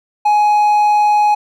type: tone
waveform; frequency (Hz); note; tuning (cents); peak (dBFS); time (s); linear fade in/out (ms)
triangle; 837; G#5; +13; -7; 0.25-1.35; 10
effects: none